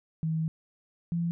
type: tone pair in turn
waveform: sine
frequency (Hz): 160 / 169.75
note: D#3 / F3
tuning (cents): +49 / -49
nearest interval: minor second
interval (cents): 102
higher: second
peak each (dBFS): -26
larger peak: neither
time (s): 0.23-0.48 / 1.12-1.31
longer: first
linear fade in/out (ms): 0
effects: none